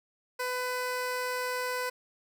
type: tone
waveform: 15% pulse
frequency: 501 Hz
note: B4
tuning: 25 cents sharp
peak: -24 dBFS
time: 0.39-1.9 s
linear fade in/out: 10 ms
effects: none